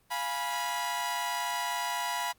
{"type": "chord", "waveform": "sawtooth", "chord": "F diminished", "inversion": "none", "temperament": "equal with one note detuned", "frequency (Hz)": [698.5, 830.6, 978.7], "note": ["F5", "Ab5", "Cb6"], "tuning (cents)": [0, 0, -16], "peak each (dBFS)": [-34, -34, -28], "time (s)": [0.1, 2.33], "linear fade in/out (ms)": 20, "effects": ["pink hiss -67 dBFS RMS until 2.38 s", "Opus 32 kbps"]}